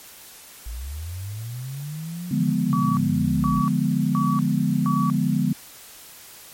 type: linear two-way sweep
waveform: sine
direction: up then down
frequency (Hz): 51.91 to 178.5 to 51.91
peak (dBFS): -29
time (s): 0.66-3.61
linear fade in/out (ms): 5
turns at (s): 2.27
type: chord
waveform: sine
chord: D diminished seventh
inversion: none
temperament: equal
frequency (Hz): 146.83 / 174.61 / 207.7 / 246.9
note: D3 / F3 / Ab3 / Cb4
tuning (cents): 0 / 0 / 0 / 0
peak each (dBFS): -24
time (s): 2.31-5.53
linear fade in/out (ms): 5
type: tone bursts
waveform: sine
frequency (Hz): 1138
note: C#6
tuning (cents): +45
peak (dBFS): -24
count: 4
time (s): 2.73-5.1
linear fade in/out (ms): 0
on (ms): 240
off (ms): 470
effects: white hiss -44 dBFS RMS until 6.53 s + MP3 64 kbps